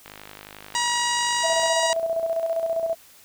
click train, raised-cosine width 0.3 ms, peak -23 dBFS, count 84, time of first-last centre 0.06-1.678 s, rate 51.3 Hz
harmonic tone, 958 Hz, A#5, 47 cents sharp, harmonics 1 / 2 / 3 / 4 / 5 / 6 / 7 / 8 / 9, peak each -25 / -28 / -30 / -31 / -32 / -33 / -33 / -34 / -35 dBFS, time 0.75-1.93 s, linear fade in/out 0 ms
sine tone with tremolo, 659.3 Hz, E5, in tune, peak -20 dBFS, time 1.43-2.95 s, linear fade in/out 20 ms, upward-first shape square, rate 15 Hz, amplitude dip 50%
effects white hiss -51 dBFS RMS until 3.24 s

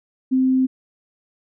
sine tone, 260 Hz, C4, 11 cents flat, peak -14 dBFS, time 0.31-0.67 s, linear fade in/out 20 ms, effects none

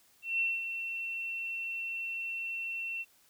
sine tone with ADSR envelope, 2706 Hz, E7, 45 cents sharp, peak -26 dBFS, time 0.22-3.05 s, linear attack 180 ms, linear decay 210 ms, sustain -8 dB, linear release 39 ms, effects white hiss -65 dBFS RMS until 3.29 s

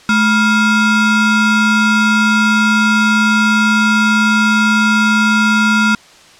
square ring-modulated tone, 592 Hz, D5, 14 cents sharp, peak -7 dBFS, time 0.09-5.95 s, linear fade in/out 2 ms, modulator 807 Hz, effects white hiss -42 dBFS RMS until 6.39 s + low-pass 6000 Hz 12 dB/octave

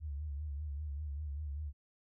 sine tone with vibrato, 73.42 Hz, D2, in tune, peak -37 dBFS, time 0-1.73 s, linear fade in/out 50 ms, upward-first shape sine, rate 5.1 Hz, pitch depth 89 cents each way, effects none

